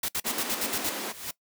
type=noise bursts; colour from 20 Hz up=white; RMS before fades=-29 dBFS; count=8; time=0.03-0.897 s; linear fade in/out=5 ms; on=55 ms; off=61 ms
type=high-pass noise; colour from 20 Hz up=pink; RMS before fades=-34 dBFS; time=0.24-1.13 s; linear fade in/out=20 ms; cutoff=210 Hz; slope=48 dB/octave
type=noise with exponential growth; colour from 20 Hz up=white; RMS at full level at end=-32 dBFS; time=0.85-1.31 s; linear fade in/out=5 ms; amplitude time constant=99 ms
effects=noise-tail reverb RT60 0.1 s tail -20 dB re dry